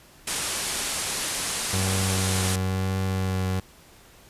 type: low-pass noise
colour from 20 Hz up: white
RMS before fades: -29 dBFS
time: 0.27-2.56 s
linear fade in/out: 5 ms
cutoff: 11000 Hz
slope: 48 dB/octave
type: tone with vibrato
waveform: 30% pulse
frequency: 94.3 Hz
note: F#2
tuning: 33 cents sharp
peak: -21 dBFS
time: 1.73-3.6 s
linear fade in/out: 5 ms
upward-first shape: triangle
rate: 1 Hz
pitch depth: 17 cents each way
effects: pink hiss -52 dBFS RMS until 4.29 s + resampled to 32000 Hz